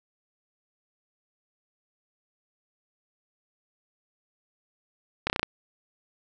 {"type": "slowing click train", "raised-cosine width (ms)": 0.3, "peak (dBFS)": -9, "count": 6, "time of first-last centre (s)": [5.27, 5.43], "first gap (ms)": 29, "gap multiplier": 1.05, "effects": []}